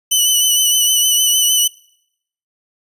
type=tone with vibrato; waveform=15% pulse; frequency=2989 Hz; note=F#7; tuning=17 cents sharp; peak=-4 dBFS; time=0.11-1.68 s; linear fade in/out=10 ms; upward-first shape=sine; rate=6.5 Hz; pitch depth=32 cents each way; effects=noise-tail reverb RT60 0.8 s tail -26 dB re dry + resampled to 32000 Hz